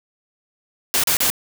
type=noise bursts; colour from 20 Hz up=white; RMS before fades=-18 dBFS; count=3; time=0.94-1.301 s; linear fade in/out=0 ms; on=97 ms; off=35 ms; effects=none